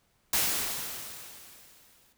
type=noise with exponential decay; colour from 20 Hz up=white; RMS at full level=-25 dBFS; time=0.33-2.13 s; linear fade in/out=5 ms; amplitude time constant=390 ms; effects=pink hiss -70 dBFS RMS until 2.17 s